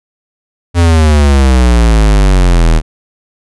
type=exponential sweep; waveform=square; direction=down; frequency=87.6 to 38.89 Hz; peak=-5 dBFS; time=0.74-2.82 s; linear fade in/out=50 ms; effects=resampled to 24000 Hz